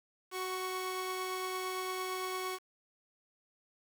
sawtooth tone pair together, 372.5 / 1108.7 Hz, F#4 / C#6, +12 / 0 cents, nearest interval octave + perfect fifth, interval 1888 cents, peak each -34 / -35 dBFS, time 0.31-2.59 s, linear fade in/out 50 ms, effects 9-bit

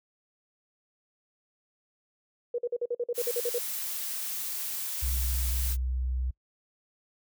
sine tone bursts, 480.7 Hz, B4, 47 cents flat, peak -26 dBFS, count 12, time 2.54-3.585 s, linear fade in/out 5 ms, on 44 ms, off 47 ms
blue noise, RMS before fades -34 dBFS, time 3.14-5.77 s, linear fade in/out 50 ms
sine tone, 63.3 Hz, B1, 43 cents sharp, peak -27 dBFS, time 5.02-6.31 s, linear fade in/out 10 ms
effects noise-tail reverb RT60 0.1 s tail -24 dB re dry

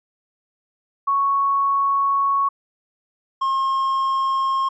sine / triangle tone pair in turn, 1108.7 / 1072.8 Hz, C#6 / C6, 0 / +43 cents, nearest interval minor second, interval 57 cents, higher first, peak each -16 dBFS, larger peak neither, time 1.07-2.49 / 3.41-4.69 s, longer first, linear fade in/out 10 ms, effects resampled to 16000 Hz

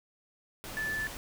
sine tone in noise, 1746 Hz, A6, 14 cents flat, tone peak -31 dBFS, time 0.77-1.07 s, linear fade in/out 0 ms, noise pink, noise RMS -42 dBFS, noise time 0.64-1.17 s, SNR +8 dB, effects none

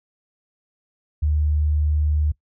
sine tone, 75.3 Hz, D2, 44 cents sharp, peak -17 dBFS, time 1.22-2.32 s, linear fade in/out 10 ms, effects noise-tail reverb RT60 0.1 s tail -20 dB re dry

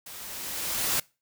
white noise with level ramp, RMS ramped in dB -43 to -25 dBFS, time 0.06-1 s, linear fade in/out 5 ms, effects noise-tail reverb RT60 0.3 s tail -24 dB re dry

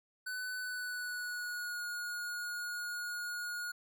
square tone with pitch glide, 1500 to 1440.6 Hz, F#6 to F#6, +23 to -47 cents, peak -38 dBFS, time 0.26-3.72 s, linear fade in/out 10 ms, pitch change -70 cents, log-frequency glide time 0.6-1.82 s, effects none

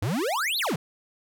square exponential two-way sweep, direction up then down, 90.1 to 4509 to 125.7 Hz, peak -25 dBFS, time 0.02-0.76 s, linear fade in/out 5 ms, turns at 0.58 s, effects none

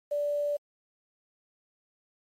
sine tone with quantisation, 583 Hz, D5, 13 cents flat, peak -26 dBFS, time 0.11-0.57 s, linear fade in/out 10 ms, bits 9, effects MP3 64 kbps

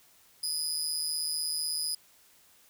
25% pulse tone with amplitude modulation, 4978 Hz, D#8, in tune, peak -22 dBFS, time 0.43-1.95 s, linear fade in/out 5 ms, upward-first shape sine, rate 156 Hz, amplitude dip 70%, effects white hiss -61 dBFS RMS until 2.69 s

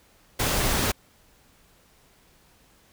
pink noise, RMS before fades -24 dBFS, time 0.39-0.92 s, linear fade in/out 10 ms, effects pink hiss -59 dBFS RMS until 2.92 s

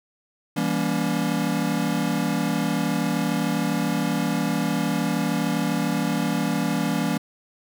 square chord, E diminished seventh, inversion none, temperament just, 164.81 / 197.78 / 237.3 / 284.8 Hz, E3 / G3 / Bb3 / Db4, 0 / +16 / +31 / +47 cents, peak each -28 dBFS, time 0.56-7.18 s, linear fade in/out 10 ms, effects none

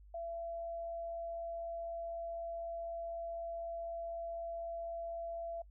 sine tone, 674 Hz, E5, 38 cents sharp, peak -39 dBFS, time 0.14-5.62 s, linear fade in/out 5 ms, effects noise-tail reverb RT60 0.1 s tail -26 dB re dry + added 50 Hz sine -55 dBFS peak until 5.7 s

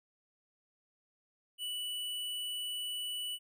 sine tone with hard clipping, 2960 Hz, F#7, in tune, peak -37 dBFS, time 1.58-3.39 s, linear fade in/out 50 ms, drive 16 dB, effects none

